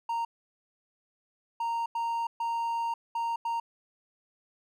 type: tone bursts at uneven times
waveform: triangle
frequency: 927 Hz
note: A#5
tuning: 10 cents flat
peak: -26 dBFS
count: 6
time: 0.09-0.25 / 1.6-1.86 / 1.95-2.27 / 2.4-2.94 / 3.15-3.36 / 3.45-3.6 s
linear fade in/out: 5 ms
effects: none